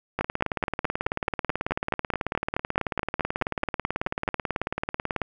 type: two click trains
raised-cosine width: 0.5 ms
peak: -11 / -9 dBFS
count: 93 / 20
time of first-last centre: 0.19-5.217 / 0.21-4.279 s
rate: 18.3 / 4.67 Hz
effects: none